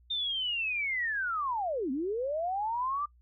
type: linear two-way sweep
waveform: sine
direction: down then up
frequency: 3643 to 247.4 to 1199 Hz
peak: -29 dBFS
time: 0.1-3.06 s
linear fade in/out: 10 ms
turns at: 1.91 s
effects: noise-tail reverb RT60 0.1 s tail -23 dB re dry + added 60 Hz sine -58 dBFS peak until 3.21 s